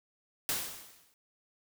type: noise with exponential decay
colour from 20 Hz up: white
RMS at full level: -30 dBFS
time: 0.49-1.14 s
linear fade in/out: 0 ms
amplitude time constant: 140 ms
effects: none